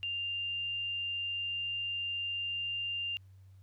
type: tone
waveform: sine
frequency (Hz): 2794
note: F7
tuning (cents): 0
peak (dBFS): -33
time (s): 0.03-3.17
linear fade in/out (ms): 0
effects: added 95 Hz sine -53 dBFS peak until 3.62 s + pink hiss -75 dBFS RMS until 3.62 s